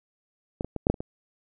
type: clicks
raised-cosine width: 2 ms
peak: -15 / -20 / -17 / -9 / -7 / -27 / -19 dBFS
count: 7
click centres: 0.609 / 0.646 / 0.763 / 0.869 / 0.9 / 0.942 / 1.005 s
effects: none